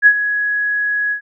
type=tone with ADSR envelope; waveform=sine; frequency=1673 Hz; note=G#6; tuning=12 cents sharp; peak=-3 dBFS; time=0.02-1.21 s; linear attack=43 ms; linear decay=67 ms; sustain=-12 dB; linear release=96 ms; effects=none